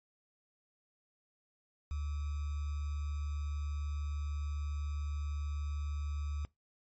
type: tone with sample-and-hold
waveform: sine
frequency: 73.42 Hz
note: D2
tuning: in tune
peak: -34 dBFS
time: 1.91-6.45 s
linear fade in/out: 0 ms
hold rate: 1225 Hz
effects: noise-tail reverb RT60 0.2 s tail -22 dB re dry + MP3 32 kbps